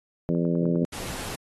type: harmonic tone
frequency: 85 Hz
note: F2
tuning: 46 cents flat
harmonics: 2 / 3 / 4 / 5 / 6 / 7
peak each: -24 / -28 / -30 / -32 / -34 / -35 dBFS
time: 0.29-0.85 s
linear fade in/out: 0 ms
type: click train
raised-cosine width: 1 ms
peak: -30 dBFS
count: 5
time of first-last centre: 0.35-0.757 s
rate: 9.83 Hz
type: noise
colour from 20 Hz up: pink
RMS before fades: -35 dBFS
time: 0.92-1.36 s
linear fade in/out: 10 ms
effects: AAC 32 kbps